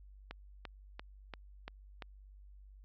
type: click train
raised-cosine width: 0.3 ms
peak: -27 dBFS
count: 6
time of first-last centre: 0.31-2.022 s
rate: 2.92 Hz
effects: added 49 Hz sine -53 dBFS peak until 2.84 s + low-pass 5000 Hz 12 dB/octave